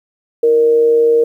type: tone with amplitude modulation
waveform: sine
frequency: 466.2 Hz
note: A#4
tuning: in tune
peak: -6 dBFS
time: 0.43-1.24 s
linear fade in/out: 5 ms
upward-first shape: sine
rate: 142 Hz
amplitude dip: 35%
effects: 8-bit